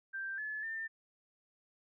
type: tone with pitch steps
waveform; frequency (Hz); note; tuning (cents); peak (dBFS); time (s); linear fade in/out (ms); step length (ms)
sine; 1574 / 1721 / 1797; G6 / A6 / A6; +7 / -39 / +36; -37; 0.13-0.88; 20; 250
effects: none